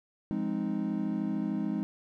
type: chord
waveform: triangle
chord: F minor seventh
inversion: none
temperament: equal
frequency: 174.61 / 207.7 / 261.6 / 311.1 Hz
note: F3 / Ab3 / C4 / Eb4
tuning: 0 / 0 / 0 / 0 cents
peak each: -35 / -30 / -34 / -33 dBFS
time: 0.31-1.83 s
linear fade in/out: 0 ms
effects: none